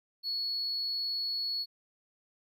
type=tone; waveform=triangle; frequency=4379 Hz; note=C#8; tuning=22 cents flat; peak=-28 dBFS; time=0.23-1.66 s; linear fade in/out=50 ms; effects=tanh soft clip ceiling -28 dBFS